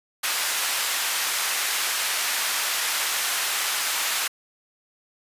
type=high-pass noise; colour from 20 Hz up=pink; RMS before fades=-25 dBFS; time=0.23-4.28 s; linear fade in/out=10 ms; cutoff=1300 Hz; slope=12 dB/octave; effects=resampled to 32000 Hz